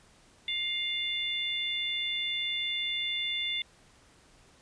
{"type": "harmonic tone", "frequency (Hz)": 703, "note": "F5", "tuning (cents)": 11, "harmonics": [3, 4, 5], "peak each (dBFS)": [-35, -39, -31], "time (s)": [0.48, 3.62], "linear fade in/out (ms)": 2, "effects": ["pink hiss -60 dBFS RMS until 4.61 s", "resampled to 22050 Hz"]}